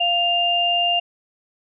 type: tone pair together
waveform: sine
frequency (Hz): 698.5 / 2801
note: F5 / F7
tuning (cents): 0 / +4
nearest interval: 2 octaves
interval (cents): 2404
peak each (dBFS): -21 / -18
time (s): 0-1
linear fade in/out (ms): 10
effects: none